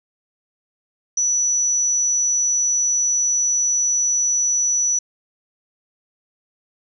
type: tone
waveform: sine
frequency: 5920 Hz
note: F#8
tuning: in tune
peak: -16 dBFS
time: 1.17-4.99 s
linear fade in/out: 5 ms
effects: none